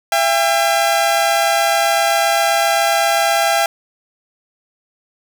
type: tone pair together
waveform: sawtooth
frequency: 674 / 801.5 Hz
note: E5 / G5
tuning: +38 / +38 cents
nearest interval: minor third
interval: 300 cents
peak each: -12 dBFS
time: 0.12-3.66 s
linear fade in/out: 2 ms
effects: 8-bit